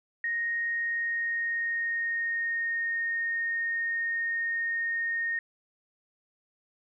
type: tone with pitch glide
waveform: sine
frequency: 1864.7 to 1847.5 Hz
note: A#6 to A#6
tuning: 0 to -16 cents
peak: -27 dBFS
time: 0.24-5.39 s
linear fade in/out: 2 ms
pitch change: -16 cents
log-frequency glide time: 0.64-2.96 s
effects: none